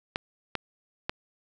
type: clicks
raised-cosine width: 0.3 ms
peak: -12 dBFS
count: 3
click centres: 0.159 / 0.553 / 1.095 s
effects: none